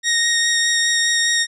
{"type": "tone with vibrato", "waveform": "15% pulse", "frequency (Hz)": 1864.7, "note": "A#6", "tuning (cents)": 0, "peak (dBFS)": -9, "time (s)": [0.03, 1.47], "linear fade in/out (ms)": 50, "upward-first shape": "triangle", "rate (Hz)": 4.9, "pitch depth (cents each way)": 13, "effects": ["resampled to 22050 Hz"]}